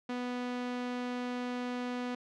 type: tone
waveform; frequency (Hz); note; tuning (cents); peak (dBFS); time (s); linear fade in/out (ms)
sawtooth; 246.9; B3; 0; -30; 0.09-2.15; 5
effects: low-pass 4000 Hz 12 dB/octave